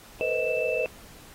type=tone cluster; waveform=sine; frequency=453.1 / 499.1 / 526 / 628 / 2646 Hz; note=A#4 / B4 / C5 / D#5 / E7; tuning=-49 / +18 / +9 / +16 / +6 cents; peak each=-32 / -28 / -35 / -29 / -30 dBFS; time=0.21-0.86 s; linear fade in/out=0 ms; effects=pink hiss -50 dBFS RMS until 1.34 s + AAC 48 kbps